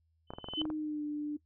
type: tone with exponential growth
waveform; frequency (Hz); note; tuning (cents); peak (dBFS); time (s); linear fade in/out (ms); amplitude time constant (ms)
sine; 3035; F#7; +43; -29; 0.27-0.62; 5; 74
type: clicks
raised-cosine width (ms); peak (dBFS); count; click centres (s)
1; -27; 9; 0.305 / 0.336 / 0.385 / 0.443 / 0.486 / 0.536 / 0.616 / 0.654 / 0.702
type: tone with pitch glide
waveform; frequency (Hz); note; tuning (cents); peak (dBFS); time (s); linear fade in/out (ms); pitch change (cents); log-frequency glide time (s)
sine; 309.2 to 296.8; D#4 to D4; -11 to +18; -33; 0.57-1.37; 10; -71; 0.73-1.04
effects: noise-tail reverb RT60 0.1 s tail -20 dB re dry + added 81 Hz sine -70 dBFS peak until 1.45 s